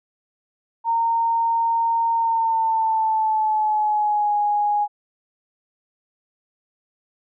sine tone with pitch glide, 920 to 829.2 Hz, A#5 to G#5, -23 to -3 cents, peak -17 dBFS, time 0.84-4.88 s, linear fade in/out 50 ms, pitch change -180 cents, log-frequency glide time 2.13-4.35 s, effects none

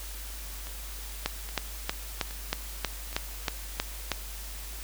two click trains, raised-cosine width 0.2 ms, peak -9 / -24 dBFS, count 10 / 4, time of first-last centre 1.26-4.117 / 0.67-3.129 s, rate 3.15 / 1.22 Hz, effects added 50 Hz sine -39 dBFS peak until 4.83 s + white hiss -43 dBFS RMS until 4.83 s

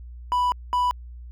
triangle tone bursts at uneven times, 987.8 Hz, B5, in tune, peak -17 dBFS, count 2, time 0.32-0.52 / 0.73-0.91 s, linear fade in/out 0 ms, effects added 60 Hz sine -37 dBFS peak until 1.31 s

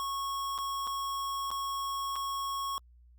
square tone with dropouts, 1100 Hz, C#6, 14 cents flat, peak -33 dBFS, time 0-2.78 s, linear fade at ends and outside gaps 0 ms, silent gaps 0.579-0.586 / 0.87-0.874 / 1.505-1.514 / 2.157-2.162 s, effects added 60 Hz sine -55 dBFS peak until 3.18 s + Opus 48 kbps

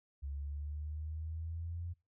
sine exponential sweep, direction up, 69.3 to 87.1 Hz, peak -38 dBFS, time 0.22-1.94 s, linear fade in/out 20 ms, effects noise-tail reverb RT60 0.3 s tail -25 dB re dry

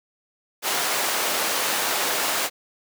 pink high-pass noise, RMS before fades -24 dBFS, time 0.62-2.5 s, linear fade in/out 50 ms, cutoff 530 Hz, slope 12 dB/octave, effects none

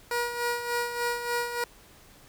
15% pulse tone with tremolo, 478.7 Hz, A#4, 46 cents sharp, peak -19 dBFS, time 0.11-1.64 s, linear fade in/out 2 ms, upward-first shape sine, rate 3.4 Hz, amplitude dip 60%, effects pink hiss -54 dBFS RMS until 2.28 s

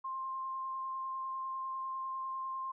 sine tone with vibrato, 1056 Hz, C6, 16 cents sharp, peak -36 dBFS, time 0.04-2.72 s, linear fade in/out 10 ms, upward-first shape sine, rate 10 Hz, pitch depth 10 cents each way, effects none

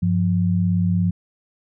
sine tone pair together, 98.6 / 175.9 Hz, G2 / F3, +11 / +13 cents, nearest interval minor seventh, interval 1002 cents, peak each -20 / -18 dBFS, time 0.02-1.11 s, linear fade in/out 10 ms, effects none

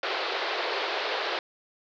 pink band-pass noise, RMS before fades -30 dBFS, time 0.03-1.39 s, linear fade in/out 2 ms, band 380 to 4600 Hz, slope 48 dB/octave, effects none

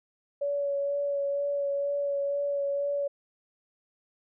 sine tone with vibrato, 566 Hz, C#5, 36 cents sharp, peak -26 dBFS, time 0.41-3.08 s, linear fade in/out 10 ms, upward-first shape sine, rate 2.1 Hz, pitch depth 15 cents each way, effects none

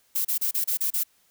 violet noise bursts, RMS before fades -25 dBFS, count 7, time 0.15-1.036 s, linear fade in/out 10 ms, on 100 ms, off 31 ms, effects white hiss -64 dBFS RMS until 1.3 s

